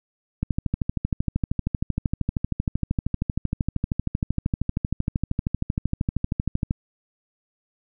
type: click train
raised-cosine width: 5 ms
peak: -10 dBFS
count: 82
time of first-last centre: 0.43-6.709 s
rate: 12.9 Hz
effects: none